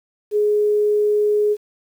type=tone; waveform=sine; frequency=418.5 Hz; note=G#4; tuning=13 cents sharp; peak=-14 dBFS; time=0.31-1.57 s; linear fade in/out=50 ms; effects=8-bit